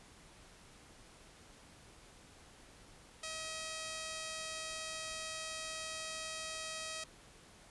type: tone pair together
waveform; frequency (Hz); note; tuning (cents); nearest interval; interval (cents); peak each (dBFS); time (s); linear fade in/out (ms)
5% pulse; 637.2 / 2433; D#5 / D#7; +41 / -39; octave + major seventh; 2320; -30 / -40; 3.23-7.04; 5
effects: pink hiss -59 dBFS RMS until 7.7 s + resampled to 24000 Hz